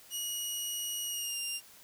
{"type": "tone with pitch glide", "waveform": "15% pulse", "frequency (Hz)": [2900, 2795], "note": ["F#7", "F7"], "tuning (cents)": [-35, 1], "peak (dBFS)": -27, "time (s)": [0.1, 1.61], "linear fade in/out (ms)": 50, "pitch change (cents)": -64, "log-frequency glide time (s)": [1.05, 1.39], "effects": ["white hiss -56 dBFS RMS until 1.83 s"]}